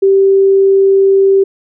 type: tone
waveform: sine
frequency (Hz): 389.7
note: G4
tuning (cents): -10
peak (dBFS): -5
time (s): 0.02-1.44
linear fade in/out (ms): 10
effects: none